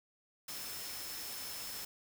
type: tone in noise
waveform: sine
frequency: 5274 Hz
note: E8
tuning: in tune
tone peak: -48 dBFS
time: 0.48-1.85 s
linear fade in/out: 5 ms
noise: white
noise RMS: -44 dBFS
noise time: 0.48-1.85 s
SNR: -7 dB
effects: none

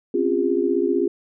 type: chord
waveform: sine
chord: Db major seventh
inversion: third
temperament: equal with one note detuned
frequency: 261.6 / 277.2 / 349.2 / 404.9 Hz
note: C4 / Db4 / F4 / Ab4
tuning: 0 / 0 / 0 / -44 cents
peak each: -26 / -26 / -21 / -22 dBFS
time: 0.14-1.08 s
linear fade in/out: 5 ms
effects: none

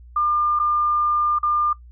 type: tone with dropouts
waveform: sine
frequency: 1200 Hz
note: D6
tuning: 37 cents sharp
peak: -17 dBFS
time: 0.16-1.73 s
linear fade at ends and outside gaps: 5 ms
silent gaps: 0.591-0.597 / 1.387-1.43 s
effects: noise-tail reverb RT60 0.1 s tail -18 dB re dry + added 60 Hz sine -41 dBFS peak until 1.91 s

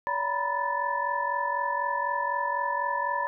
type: tone cluster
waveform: sine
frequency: 570 / 949 / 993 / 1752 Hz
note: C#5 / A#5 / B5 / A6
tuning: +48 / +31 / +9 / -8 cents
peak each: -35 / -30 / -29 / -33 dBFS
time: 0.07-3.27 s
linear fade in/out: 0 ms
effects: none

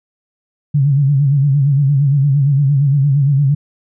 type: tone with vibrato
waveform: sine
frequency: 140.3 Hz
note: C#3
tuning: 21 cents sharp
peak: -9 dBFS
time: 0.74-3.55 s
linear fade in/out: 10 ms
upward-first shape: sine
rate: 8.7 Hz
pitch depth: 90 cents each way
effects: none

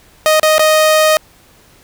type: tone with dropouts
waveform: sawtooth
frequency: 622.3 Hz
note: D#5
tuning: in tune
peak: -4 dBFS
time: 0.26-1.17 s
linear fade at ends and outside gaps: 0 ms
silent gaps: 0.397-0.431 / 0.582-0.594 s
effects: pink hiss -47 dBFS RMS until 1.83 s

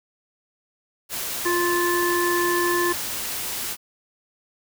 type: noise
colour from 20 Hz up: white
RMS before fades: -29 dBFS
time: 1.09-3.77 s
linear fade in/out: 50 ms
type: harmonic tone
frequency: 349.6 Hz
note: F4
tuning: 2 cents sharp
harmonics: 1 / 3 / 5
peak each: -22 / -25 / -26 dBFS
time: 1.45-2.93 s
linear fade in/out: 10 ms
effects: none

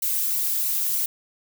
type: noise with flanger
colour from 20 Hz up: violet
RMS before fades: -24 dBFS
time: 0.02-1.06 s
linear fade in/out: 5 ms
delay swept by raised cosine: 0.58 to 4.28 ms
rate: 3.1 Hz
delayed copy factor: -0.9
effects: none

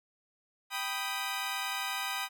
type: chord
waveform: 15% pulse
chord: G augmented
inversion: none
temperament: equal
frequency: 784 / 987.8 / 1244.5 Hz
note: G5 / B5 / D#6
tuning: 0 / 0 / 0 cents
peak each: -31 dBFS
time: 0.7-2.29 s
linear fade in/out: 50 ms
effects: none

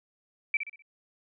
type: tone with echo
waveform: sine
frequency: 2321 Hz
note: D7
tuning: 21 cents flat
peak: -22 dBFS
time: 0.54-0.57 s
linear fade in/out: 2 ms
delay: 63 ms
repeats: 4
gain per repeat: -8 dB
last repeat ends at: 0.822 s
effects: none

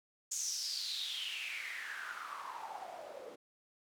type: noise with band-pass filter sweep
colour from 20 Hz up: white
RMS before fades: -42 dBFS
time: 0.31-3.36 s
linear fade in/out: 10 ms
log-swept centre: 6900 to 470 Hz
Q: 7.4
effects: none

